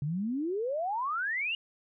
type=exponential sweep; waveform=sine; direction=up; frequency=137.2 to 2906 Hz; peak=-29 dBFS; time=0.02-1.55 s; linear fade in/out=2 ms; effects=none